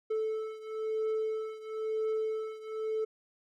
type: beating tone pair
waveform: triangle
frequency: 437.3 / 438.3 Hz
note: A4 / A4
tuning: -11 / -7 cents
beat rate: 1 Hz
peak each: -31 / -34 dBFS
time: 0.1-3.05 s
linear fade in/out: 10 ms
effects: none